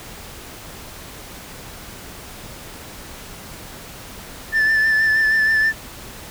sine tone with vibrato, 1760 Hz, A6, in tune, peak -11 dBFS, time 4.52-5.73 s, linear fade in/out 50 ms, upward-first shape sine, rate 6.3 Hz, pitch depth 25 cents each way, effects tanh soft clip ceiling -13 dBFS + pink hiss -37 dBFS RMS until 6.3 s

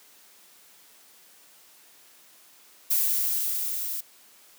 violet noise with level ramp, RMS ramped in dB -23 to -32 dBFS, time 2.9-4.01 s, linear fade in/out 10 ms, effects white hiss -55 dBFS RMS until 4.58 s + high-pass 200 Hz 12 dB/octave

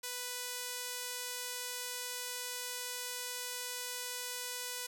sawtooth tone with band-pass filter, 494.4 Hz, B4, 2 cents sharp, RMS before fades -41 dBFS, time 0.03-4.87 s, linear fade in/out 10 ms, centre 9800 Hz, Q 0.57, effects none

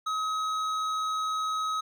triangle tone with hard clipping, 1273 Hz, D#6, 39 cents sharp, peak -29 dBFS, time 0.06-1.81 s, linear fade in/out 10 ms, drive 13 dB, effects none

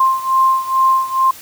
sine beating tone pair, 1053 / 1055.3 Hz, C6 / C6, +11 / +14 cents, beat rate 2.3 Hz, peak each -13 / -16 dBFS, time 0-1.31 s, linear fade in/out 5 ms, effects white hiss -37 dBFS RMS until 1.41 s

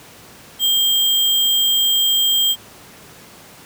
sine tone with sample-and-hold, 3197 Hz, G7, 33 cents sharp, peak -13 dBFS, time 0.59-2.56 s, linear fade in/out 50 ms, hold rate 11025 Hz, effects pink hiss -42 dBFS RMS until 3.65 s + high-pass 100 Hz 12 dB/octave

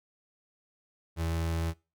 35% pulse tone, 82.41 Hz, E2, in tune, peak -27 dBFS, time 1.16-1.74 s, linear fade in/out 50 ms, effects noise-tail reverb RT60 0.3 s tail -23 dB re dry

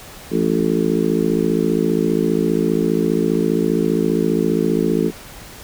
harmonic tone with a mistuned harmonic, 55 Hz, A1, in tune, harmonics 3 / 4 / 5 / 6 / 7 / 8, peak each -22 / -22 / -22 / -22 / -22 / -22 dBFS, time 0.3-5.12 s, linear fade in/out 50 ms, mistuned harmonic 3, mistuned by +55 cents, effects pink hiss -38 dBFS RMS until 5.63 s

